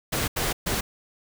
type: noise bursts at uneven times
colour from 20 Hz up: pink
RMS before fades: -26 dBFS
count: 3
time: 0.12-0.28 / 0.36-0.53 / 0.66-0.81 s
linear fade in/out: 10 ms
effects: none